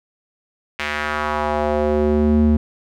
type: tone with band-pass filter sweep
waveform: square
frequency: 75.1 Hz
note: D2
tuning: 39 cents sharp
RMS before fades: -18 dBFS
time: 0.79-2.57 s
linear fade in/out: 5 ms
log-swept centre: 2300 to 180 Hz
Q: 1.8
effects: none